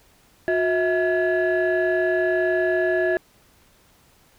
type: tone cluster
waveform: sine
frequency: 361.7 / 647 / 1697 Hz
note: F#4 / E5 / G#6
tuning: -39 / -32 / +37 cents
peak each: -20 / -21 / -24 dBFS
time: 0.48-3.17 s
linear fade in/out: 0 ms
effects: tanh soft clip ceiling -13 dBFS + pink hiss -57 dBFS RMS until 4.38 s